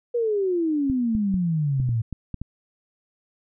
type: exponential sweep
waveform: sine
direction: down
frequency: 487.8 to 110 Hz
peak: -20 dBFS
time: 0.14-2.02 s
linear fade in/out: 10 ms
type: clicks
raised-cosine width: 5 ms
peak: -18 dBFS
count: 8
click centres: 0.899 / 1.151 / 1.342 / 1.8 / 1.891 / 2.127 / 2.343 / 2.416 s
effects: none

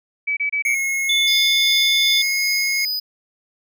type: tone bursts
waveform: sine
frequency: 2291 Hz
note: D7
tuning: 44 cents flat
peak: -18 dBFS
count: 4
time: 0.27-0.751 s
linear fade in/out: 10 ms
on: 100 ms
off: 27 ms
type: tone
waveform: square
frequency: 2168 Hz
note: C#7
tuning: 39 cents flat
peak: -20 dBFS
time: 0.65-2.85 s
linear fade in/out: 2 ms
type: tone with pitch glide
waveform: sine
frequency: 3500 to 3528 Hz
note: A7 to A7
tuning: -10 to +4 cents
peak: -16 dBFS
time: 1.09-2.22 s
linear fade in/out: 5 ms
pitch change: +14 cents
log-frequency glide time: 1.27-1.35 s
type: tone with tremolo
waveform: square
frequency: 4978 Hz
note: D#8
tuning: in tune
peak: -21 dBFS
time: 1.27-3 s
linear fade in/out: 10 ms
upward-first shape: sine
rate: 2.6 Hz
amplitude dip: 35%
effects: none

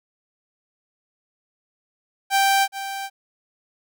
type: tone with echo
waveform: sawtooth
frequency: 784 Hz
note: G5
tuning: in tune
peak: -12 dBFS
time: 2.3-2.68 s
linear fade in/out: 50 ms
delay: 420 ms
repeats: 1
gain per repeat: -12 dB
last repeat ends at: 3.1 s
effects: none

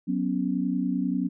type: chord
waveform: sine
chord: F# suspended fourth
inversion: none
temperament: equal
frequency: 185 / 246.9 / 277.2 Hz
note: F#3 / B3 / C#4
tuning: 0 / 0 / 0 cents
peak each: -28 dBFS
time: 0.07-1.29 s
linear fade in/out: 20 ms
effects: none

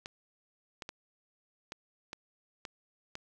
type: clicks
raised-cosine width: 0.2 ms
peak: -23 dBFS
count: 7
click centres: 0.059 / 0.822 / 0.891 / 1.721 / 2.131 / 2.652 / 3.154 s
effects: none

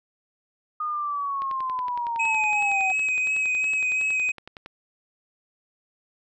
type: linear sweep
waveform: sine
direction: down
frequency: 1234 to 751 Hz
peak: -25 dBFS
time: 0.8-2.92 s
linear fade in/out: 5 ms
type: click train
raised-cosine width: 0.3 ms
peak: -24 dBFS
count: 36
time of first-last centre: 1.42-4.661 s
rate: 10.8 Hz
type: tone with vibrato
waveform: triangle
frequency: 2534 Hz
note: D#7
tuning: 31 cents sharp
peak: -20 dBFS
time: 2.19-4.32 s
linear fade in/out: 10 ms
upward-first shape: sine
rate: 2.8 Hz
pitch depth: 21 cents each way
effects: resampled to 24000 Hz

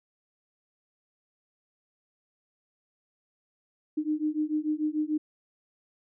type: beating tone pair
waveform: sine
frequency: 302.1 / 308.9 Hz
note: D4 / D#4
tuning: +49 / -12 cents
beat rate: 6.8 Hz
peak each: -29 dBFS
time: 3.97-5.18 s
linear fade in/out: 10 ms
effects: none

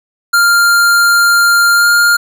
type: tone with pitch glide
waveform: square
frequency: 1396.9 to 1408.2 Hz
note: F6 to F6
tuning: 0 to +14 cents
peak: -7 dBFS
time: 0.33-2.17 s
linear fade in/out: 10 ms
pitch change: +14 cents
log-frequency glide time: 1.75-1.87 s
effects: none

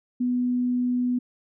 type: tone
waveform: sine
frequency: 247.4 Hz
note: B3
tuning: 3 cents sharp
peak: -21 dBFS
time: 0.2-1.19 s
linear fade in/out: 10 ms
effects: none

